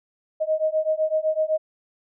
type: beating tone pair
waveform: sine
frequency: 622.3 / 630.2 Hz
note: D#5 / D#5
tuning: 0 / +22 cents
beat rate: 7.9 Hz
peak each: -23 / -23 dBFS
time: 0.4-1.58 s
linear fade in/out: 20 ms
effects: none